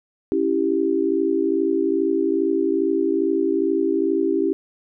sine chord, C# diminished, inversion none, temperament equal, 277.2 / 329.6 / 392 Hz, C#4 / E4 / G4, 0 / 0 / 0 cents, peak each -24 / -21 / -21 dBFS, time 0.32-4.53 s, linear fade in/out 0 ms, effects none

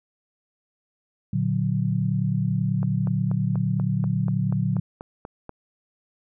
sine chord, Bb augmented, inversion none, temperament equal, 116.54 / 146.83 / 185 Hz, Bb2 / D3 / F#3, 0 / 0 / 0 cents, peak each -25 dBFS, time 1.33-4.8 s, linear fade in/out 5 ms
click train, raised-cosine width 1 ms, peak -22 dBFS, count 12, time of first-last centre 2.83-5.493 s, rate 4.13 Hz
effects none

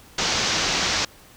white low-pass noise, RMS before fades -23 dBFS, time 0.18-1.05 s, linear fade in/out 5 ms, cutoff 6400 Hz, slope 48 dB/octave, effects pink hiss -49 dBFS RMS until 1.36 s

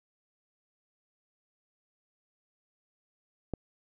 click, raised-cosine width 2 ms, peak -19 dBFS, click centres 3.537 s, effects none

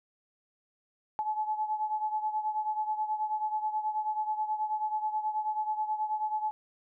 sine beating tone pair, 856 / 865.3 Hz, A5 / A5, -48 / -29 cents, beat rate 9.3 Hz, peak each -30 / -35 dBFS, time 1.19-6.51 s, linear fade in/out 0 ms, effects none

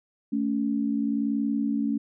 sine tone pair together, 220.1 / 281.2 Hz, A3 / C#4, +1 / +25 cents, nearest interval major third, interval 424 cents, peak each -26 / -26 dBFS, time 0.32-1.98 s, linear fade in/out 10 ms, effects none

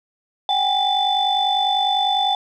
sine tone cluster, 761 / 811 / 3506 Hz, F#5 / G#5 / A7, +48 / -41 / -7 cents, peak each -20 dBFS, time 0.49-2.35 s, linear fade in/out 2 ms, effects tanh soft clip ceiling -9 dBFS

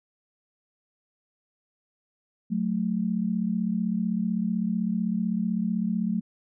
sine tone pair together, 184.2 / 220 Hz, F#3 / A3, -7 / 0 cents, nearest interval minor third, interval 307 cents, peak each -27 / -26 dBFS, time 2.5-6.21 s, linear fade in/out 20 ms, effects none

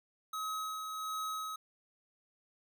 square tone with tremolo, 1275 Hz, D#6, 42 cents sharp, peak -36 dBFS, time 0.33-1.56 s, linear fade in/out 5 ms, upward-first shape sine, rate 1.4 Hz, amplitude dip 35%, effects none

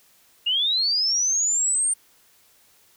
sine linear sweep, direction up, 2794 to 8870 Hz, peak -19 dBFS, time 0.46-1.94 s, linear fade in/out 10 ms, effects white hiss -58 dBFS RMS until 2.96 s

